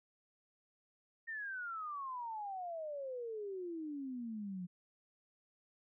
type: exponential sweep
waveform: sine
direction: down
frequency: 1853 to 174.61 Hz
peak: -40 dBFS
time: 1.27-4.67 s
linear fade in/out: 20 ms
effects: none